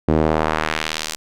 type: tone with band-pass filter sweep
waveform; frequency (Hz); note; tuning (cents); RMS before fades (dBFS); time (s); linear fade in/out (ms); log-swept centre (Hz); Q
sawtooth; 78.2; D#2; +9; -20; 0.08-1.16; 0; 320 to 7000; 0.97
effects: none